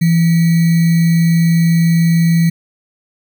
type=tone with sample-and-hold; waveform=sine; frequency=166.9 Hz; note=E3; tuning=22 cents sharp; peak=-8 dBFS; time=0.01-2.5 s; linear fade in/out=10 ms; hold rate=2100 Hz; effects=none